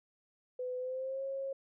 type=tone with pitch glide; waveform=sine; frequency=503 to 542.2 Hz; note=B4 to C#5; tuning=+32 to -38 cents; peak=-35 dBFS; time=0.59-1.53 s; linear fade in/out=5 ms; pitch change=+130 cents; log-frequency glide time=0.78-1.23 s; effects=none